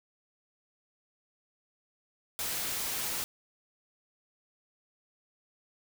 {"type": "noise", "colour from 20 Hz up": "white", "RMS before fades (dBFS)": -34, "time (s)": [2.39, 3.24], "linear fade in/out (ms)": 0, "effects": []}